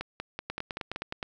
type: two click trains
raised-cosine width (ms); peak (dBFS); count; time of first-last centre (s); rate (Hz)
0.3; -18 / -17; 6 / 8; 0.01-0.961 / 0.5-1.228; 5.26 / 9.61
effects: none